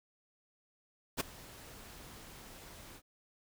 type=noise with ADSR envelope; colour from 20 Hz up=pink; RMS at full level=-31 dBFS; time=1.17-3.02 s; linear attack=34 ms; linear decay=11 ms; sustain=-21 dB; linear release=64 ms; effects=none